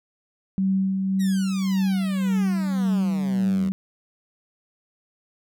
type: tone with tremolo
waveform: sine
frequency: 191.8 Hz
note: G3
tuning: 37 cents flat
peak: -18 dBFS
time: 0.58-3.72 s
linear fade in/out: 0 ms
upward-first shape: sine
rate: 1.8 Hz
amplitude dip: 35%
type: exponential sweep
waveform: 10% pulse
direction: down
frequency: 1958 to 79 Hz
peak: -27 dBFS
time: 1.19-3.7 s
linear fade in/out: 20 ms
effects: none